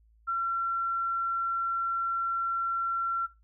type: tone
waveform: sine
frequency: 1360 Hz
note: F6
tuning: 46 cents flat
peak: -26 dBFS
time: 0.27-3.27 s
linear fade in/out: 20 ms
effects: noise-tail reverb RT60 0.2 s tail -17 dB re dry + added 55 Hz sine -59 dBFS peak until 3.43 s